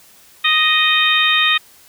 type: harmonic tone with a mistuned harmonic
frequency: 622.3 Hz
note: D#5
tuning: in tune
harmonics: 2 / 3 / 4 / 5 / 6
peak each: -20 / -18 / -17 / -20 / -17 dBFS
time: 0.44-1.58 s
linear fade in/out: 10 ms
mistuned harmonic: 6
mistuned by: -21 cents
effects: white hiss -47 dBFS RMS until 1.88 s